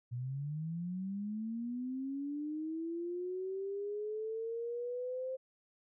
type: linear sweep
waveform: sine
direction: up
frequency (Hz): 118.2 to 525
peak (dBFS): -36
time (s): 0.11-5.37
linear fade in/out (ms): 20
effects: none